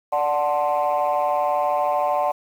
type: chord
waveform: sine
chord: D dominant seventh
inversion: none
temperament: equal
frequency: 587.3 / 740 / 880 / 1046.5 Hz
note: D5 / F#5 / A5 / C6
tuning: 0 / 0 / 0 / 0 cents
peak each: -22 / -21 / -24 / -25 dBFS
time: 0.12-2.32 s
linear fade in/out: 10 ms
effects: tanh soft clip ceiling -13 dBFS + 8-bit